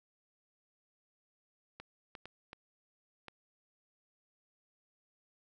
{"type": "clicks", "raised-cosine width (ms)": 0.3, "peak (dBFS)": -30, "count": 5, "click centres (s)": [1.8, 2.152, 2.256, 2.531, 3.283], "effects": []}